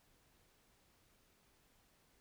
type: silence
effects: pink hiss -72 dBFS RMS until 2.2 s